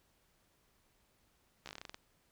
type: slowing click train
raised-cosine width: 0.2 ms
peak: -28 dBFS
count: 11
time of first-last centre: 1.66-1.944 s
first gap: 14 ms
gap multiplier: 1.15
effects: pink hiss -73 dBFS RMS until 2.31 s